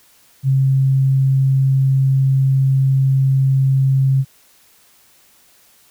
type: tone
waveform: sine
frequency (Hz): 134.3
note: C3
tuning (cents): +46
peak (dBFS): -11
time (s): 0.43-4.25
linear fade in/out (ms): 50
effects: white hiss -52 dBFS RMS until 5.9 s